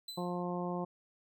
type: tone with exponential decay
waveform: 40% pulse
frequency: 4018 Hz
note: B7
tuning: 29 cents sharp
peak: -38 dBFS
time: 0.08-0.43 s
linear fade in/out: 5 ms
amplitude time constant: 74 ms
type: harmonic tone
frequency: 177.2 Hz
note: F3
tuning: 25 cents sharp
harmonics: 1 / 2 / 3 / 4 / 5 / 6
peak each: -37 / -40 / -42 / -43 / -44 / -45 dBFS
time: 0.17-0.85 s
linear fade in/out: 10 ms
effects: none